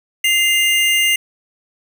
square tone pair together, 2078 / 2811 Hz, C7 / F7, -12 / +11 cents, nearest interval perfect fourth, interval 523 cents, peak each -16 dBFS, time 0.24-1.16 s, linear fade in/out 5 ms, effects 7-bit

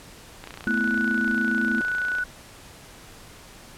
click train, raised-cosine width 0.3 ms, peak -21 dBFS, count 53, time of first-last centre 0.44-2.185 s, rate 29.8 Hz
sine tone, 1480 Hz, F#6, in tune, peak -23 dBFS, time 0.67-2.24 s, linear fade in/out 5 ms
sine chord, A suspended second, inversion none, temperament equal, 220 / 246.9 / 329.6 Hz, A3 / B3 / E4, 0 / 0 / 0 cents, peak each -26 / -28 / -31 dBFS, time 0.67-1.81 s, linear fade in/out 0 ms
effects pink hiss -46 dBFS RMS until 3.77 s + low-pass 12000 Hz 12 dB/octave

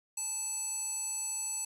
square tone with band-pass filter, 873 Hz, A5, 14 cents flat, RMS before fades -36 dBFS, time 0.17-1.65 s, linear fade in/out 5 ms, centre 8200 Hz, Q 9.9, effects 10-bit

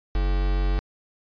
triangle tone with quantisation, 47.19 Hz, F#1, 35 cents sharp, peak -18 dBFS, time 0.15-0.79 s, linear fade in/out 0 ms, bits 5, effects resampled to 11025 Hz

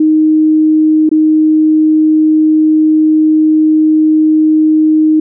sine tone with dropouts, 311.1 Hz, D#4, in tune, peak -5 dBFS, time 0-5.2 s, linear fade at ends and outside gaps 5 ms, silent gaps 1.092-1.114 s, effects none

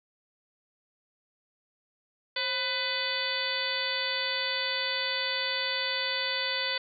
harmonic tone with a mistuned harmonic, 500 Hz, B4, 21 cents sharp, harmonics 1 / 2 / 3 / 4 / 5 / 6 / 7 / 8 / 9, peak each -38 / -40 / -37 / -34 / -39 / -38 / -34 / -40 / -35 dBFS, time 2.36-6.78 s, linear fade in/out 5 ms, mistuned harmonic 1, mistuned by +110 cents, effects none

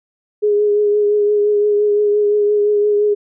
sine tone with vibrato, 415.3 Hz, G#4, in tune, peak -11 dBFS, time 0.42-3.15 s, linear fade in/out 20 ms, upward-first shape triangle, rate 5.8 Hz, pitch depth 25 cents each way, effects none

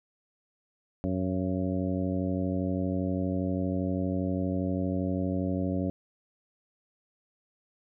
harmonic tone with a mistuned harmonic, 92.5 Hz, F#2, in tune, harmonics 1 / 2 / 3 / 4 / 5 / 6 / 7, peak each -33 / -31 / -31 / -40 / -42 / -37 / -42 dBFS, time 1.04-5.9 s, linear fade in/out 0 ms, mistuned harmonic 7, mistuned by +55 cents, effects none

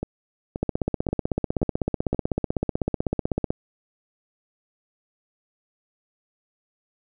two click trains, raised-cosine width 2 ms, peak -9 / -14 dBFS, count 47 / 5, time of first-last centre 0.63-3.505 / 0.03-2.146 s, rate 16 / 1.89 Hz, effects none

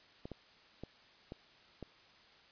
clicks, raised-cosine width 2 ms, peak -30 dBFS, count 5, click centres 0.255 / 0.317 / 0.836 / 1.321 / 1.827 s, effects white hiss -62 dBFS RMS until 2.51 s + resampled to 11025 Hz

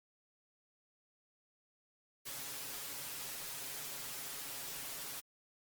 white noise with comb filter, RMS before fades -44 dBFS, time 2.25-5.21 s, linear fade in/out 20 ms, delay 7.2 ms, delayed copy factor +0.95, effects Opus 48 kbps

